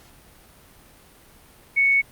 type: tone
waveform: sine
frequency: 2217 Hz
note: C#7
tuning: in tune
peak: -15 dBFS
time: 1.76-2.02 s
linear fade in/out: 20 ms
effects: pink hiss -51 dBFS RMS until 2.11 s + Opus 48 kbps